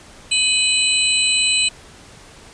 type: tone cluster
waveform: sine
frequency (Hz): 2515 / 2982 / 4021 / 8060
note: D#7 / F#7 / B7 / B8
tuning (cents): +18 / +13 / +30 / +34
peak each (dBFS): -20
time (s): 0.31-1.69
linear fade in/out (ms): 10
effects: pink hiss -43 dBFS RMS until 2.53 s + resampled to 22050 Hz